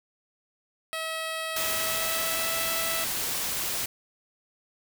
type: tone with pitch glide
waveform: 10% pulse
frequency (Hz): 644 to 657.9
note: E5 to E5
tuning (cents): -41 to -4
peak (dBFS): -22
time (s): 0.93-3.04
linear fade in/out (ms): 0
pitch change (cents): +37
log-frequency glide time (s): 1.67-2.45
type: noise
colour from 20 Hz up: white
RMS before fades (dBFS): -30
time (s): 1.56-3.86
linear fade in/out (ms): 5
effects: none